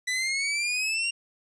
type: exponential sweep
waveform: sawtooth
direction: up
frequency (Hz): 1975.5 to 2794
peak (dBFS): -22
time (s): 0.07-1.11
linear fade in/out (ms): 10
effects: resampled to 22050 Hz